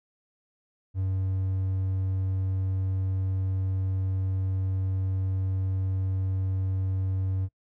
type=tone; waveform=triangle; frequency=94.9 Hz; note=F#2; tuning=44 cents sharp; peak=-23 dBFS; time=0.94-7.49 s; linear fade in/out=50 ms; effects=noise-tail reverb RT60 0.1 s tail -22 dB re dry